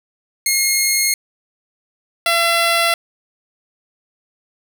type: tone pair in turn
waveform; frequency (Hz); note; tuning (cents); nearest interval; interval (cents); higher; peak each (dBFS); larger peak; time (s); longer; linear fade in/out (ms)
10% pulse; 2150 / 677.2; C7 / E5; +47 / +46; octave + minor sixth; 2001; first; -5; neither; 0.46-1.14 / 2.26-2.94; neither; 2
effects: none